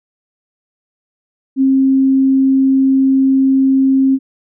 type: tone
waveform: sine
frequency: 267.3 Hz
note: C4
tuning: 37 cents sharp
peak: -8 dBFS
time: 1.56-4.19 s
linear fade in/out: 50 ms
effects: none